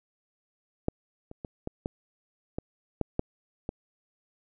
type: clicks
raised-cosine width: 2 ms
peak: -12 / -29 / -23 / -19 / -17 / -18 / -13 / -12 / -18 dBFS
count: 9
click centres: 0.884 / 1.314 / 1.448 / 1.674 / 1.859 / 2.585 / 3.013 / 3.194 / 3.691 s
effects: none